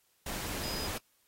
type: tone in noise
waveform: sine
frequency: 4978 Hz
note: D#8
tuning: in tune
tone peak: -39 dBFS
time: 0.63-0.87 s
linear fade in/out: 5 ms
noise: pink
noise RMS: -38 dBFS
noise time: 0.26-0.98 s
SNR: -4 dB
effects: white hiss -71 dBFS RMS until 1.27 s + AAC 48 kbps